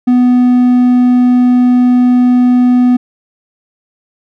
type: tone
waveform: triangle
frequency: 247.9 Hz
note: B3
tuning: 7 cents sharp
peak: -3 dBFS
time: 0.07-2.97 s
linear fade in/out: 10 ms
effects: none